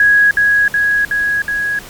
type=tone with echo; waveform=sine; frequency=1661.2 Hz; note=G#6; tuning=in tune; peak=-6 dBFS; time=0-0.31 s; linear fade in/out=2 ms; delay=370 ms; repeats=4; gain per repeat=-2 dB; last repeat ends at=1.79 s; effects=pink hiss -34 dBFS RMS until 1.89 s + MP3 96 kbps